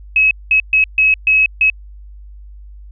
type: tone bursts at uneven times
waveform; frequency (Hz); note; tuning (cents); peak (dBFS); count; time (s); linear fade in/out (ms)
sine; 2566; E7; -47; -8; 6; 0.16-0.31 / 0.51-0.6 / 0.73-0.84 / 0.98-1.14 / 1.27-1.46 / 1.61-1.7; 2
effects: added 50 Hz sine -33 dBFS peak until 2.91 s